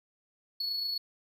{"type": "tone with amplitude modulation", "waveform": "triangle", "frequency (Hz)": 4392, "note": "C#8", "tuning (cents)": -17, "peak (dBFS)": -28, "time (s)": [0.6, 0.98], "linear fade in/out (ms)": 5, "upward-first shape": "sine", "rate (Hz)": 27.9, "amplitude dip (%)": 35, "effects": []}